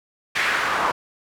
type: noise with band-pass filter sweep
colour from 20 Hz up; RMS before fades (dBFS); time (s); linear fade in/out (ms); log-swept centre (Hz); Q
pink; -22; 0.35-0.92; 10; 2100 to 960; 2.1
effects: none